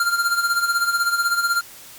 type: tone with tremolo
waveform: square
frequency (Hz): 1392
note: F6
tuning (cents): -6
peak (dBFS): -16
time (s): 0-1.61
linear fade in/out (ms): 2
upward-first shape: sine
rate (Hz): 16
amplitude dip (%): 65
effects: white hiss -42 dBFS RMS until 1.98 s + Opus 48 kbps